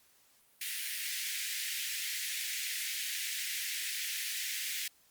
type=high-pass noise; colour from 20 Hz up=pink; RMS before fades=-37 dBFS; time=0.61-4.88 s; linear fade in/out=5 ms; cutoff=1800 Hz; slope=48 dB/octave; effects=white hiss -66 dBFS RMS until 5.1 s + Opus 48 kbps